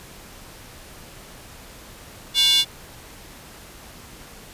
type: tone with high-pass filter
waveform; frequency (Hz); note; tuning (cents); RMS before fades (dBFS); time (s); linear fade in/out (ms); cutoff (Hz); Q
square; 315.7; D#4; +25; -17; 2.34-2.65; 50; 3400; 6.4
effects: pink hiss -43 dBFS RMS until 4.53 s + resampled to 32000 Hz